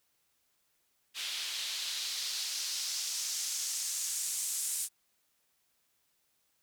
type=noise with band-pass filter sweep; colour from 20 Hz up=white; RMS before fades=-36 dBFS; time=1.14-4.89 s; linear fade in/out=50 ms; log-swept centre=3300 to 8700 Hz; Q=1.8; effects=white hiss -75 dBFS RMS until 6.62 s